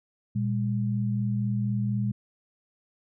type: tone pair together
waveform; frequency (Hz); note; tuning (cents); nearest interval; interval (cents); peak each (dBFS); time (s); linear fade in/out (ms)
sine; 118.4 / 202.5; A#2 / G#3; +27 / -43; major sixth; 930; -26 / -28; 0.35-2.12; 10
effects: none